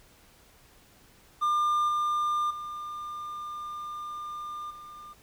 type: tone with level steps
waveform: triangle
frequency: 1200 Hz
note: D6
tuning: 37 cents sharp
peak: -21 / -23 / -33 / -41 dBFS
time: 1.41-5.14 s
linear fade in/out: 20 ms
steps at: 1.88 / 2.5 / 4.7 s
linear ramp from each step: 10 ms
effects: pink hiss -58 dBFS RMS until 5.22 s